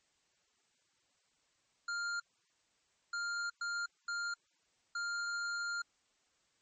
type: tone bursts at uneven times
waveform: square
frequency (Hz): 1400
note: F6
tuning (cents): +4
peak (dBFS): -36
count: 5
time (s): 1.88-2.2 / 3.13-3.5 / 3.61-3.86 / 4.08-4.34 / 4.95-5.82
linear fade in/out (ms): 5
effects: white hiss -75 dBFS RMS until 6.61 s + MP3 32 kbps